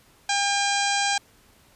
harmonic tone, 803 Hz, G5, 41 cents sharp, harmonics 1 / 2 / 3 / 4 / 5 / 6 / 7 / 8 / 9 / 10, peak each -25 / -28 / -30 / -31 / -32 / -33 / -33 / -34 / -35 / -35 dBFS, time 0.29-1.18 s, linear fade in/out 5 ms, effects pink hiss -57 dBFS RMS until 1.75 s + resampled to 32000 Hz

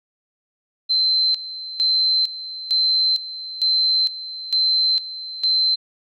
sine tone with tremolo, 4091 Hz, C8, 40 cents flat, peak -15 dBFS, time 0.89-5.76 s, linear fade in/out 20 ms, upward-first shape square, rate 1.1 Hz, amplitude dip 80%, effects none

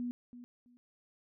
sine tone with echo, 243.6 Hz, B3, 24 cents flat, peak -34 dBFS, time 0-0.11 s, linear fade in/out 0 ms, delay 330 ms, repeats 2, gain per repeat -13 dB, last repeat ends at 0.77 s, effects none

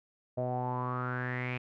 sawtooth tone with low-pass filter sweep, 125 Hz, B2, 21 cents sharp, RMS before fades -34 dBFS, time 0.37-1.58 s, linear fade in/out 10 ms, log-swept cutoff 610 to 2500 Hz, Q 7.8, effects none

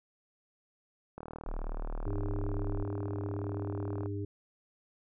click train, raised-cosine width 1 ms, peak -28 dBFS, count 113, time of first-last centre 1.18-4.059 s, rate 38.9 Hz
sine tone, 30.94 Hz, B0, 4 cents sharp, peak -33 dBFS, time 1.46-2.84 s, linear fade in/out 10 ms
harmonic tone, 100.7 Hz, G2, 47 cents sharp, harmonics 1 / 3 / 4, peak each -35 / -40 / -41 dBFS, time 2.06-4.25 s, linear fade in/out 5 ms
effects none

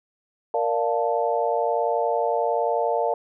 sine chord, Bb major seventh, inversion none, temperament equal, 466.2 / 587.3 / 698.5 / 880 Hz, Bb4 / D5 / F5 / A5, 0 / 0 / 0 / 0 cents, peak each -25 / -26 / -25 / -27 dBFS, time 0.54-3.14 s, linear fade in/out 2 ms, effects none

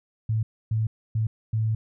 sine tone bursts at uneven times, 110.3 Hz, A2, 5 cents sharp, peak -21 dBFS, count 4, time 0.29-0.43 / 0.71-0.87 / 1.15-1.27 / 1.53-1.75 s, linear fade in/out 5 ms, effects none

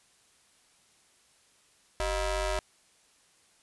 sawtooth ring-modulated tone, 334.2 Hz, E4, 24 cents sharp, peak -21 dBFS, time 2-2.59 s, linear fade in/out 0 ms, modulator 286 Hz, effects white hiss -64 dBFS RMS until 3.62 s + resampled to 24000 Hz

